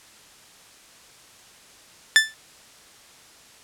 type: tone with exponential decay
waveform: sawtooth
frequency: 1760 Hz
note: A6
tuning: in tune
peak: -5 dBFS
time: 2.16-2.34 s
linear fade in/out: 0 ms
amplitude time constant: 37 ms
effects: white hiss -50 dBFS RMS until 3.63 s + low-pass 9000 Hz 12 dB/octave